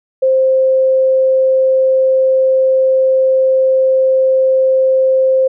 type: tone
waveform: sine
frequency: 525 Hz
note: C5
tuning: 6 cents sharp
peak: -8 dBFS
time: 0.22-5.48 s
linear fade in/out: 10 ms
effects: none